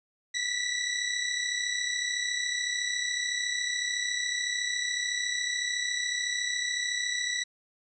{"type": "tone pair together", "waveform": "20% pulse", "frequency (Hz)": [1941.6, 1975.5], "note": ["B6", "B6"], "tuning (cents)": [-30, 0], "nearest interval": "unison", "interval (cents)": 30, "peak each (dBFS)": -26, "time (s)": [0.34, 7.44], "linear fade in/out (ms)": 10, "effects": ["resampled to 22050 Hz", "10-bit"]}